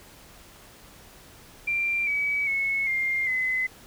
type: tone with pitch steps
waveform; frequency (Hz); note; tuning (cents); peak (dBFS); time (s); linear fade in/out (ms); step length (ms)
sine; 2368 / 2279 / 2194 / 2112 / 2033; D7 / C#7 / C#7 / C7 / B6; +14 / +47 / -18 / +16 / +50; -23; 1.67-3.67; 10; 400
effects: pink hiss -50 dBFS RMS until 3.86 s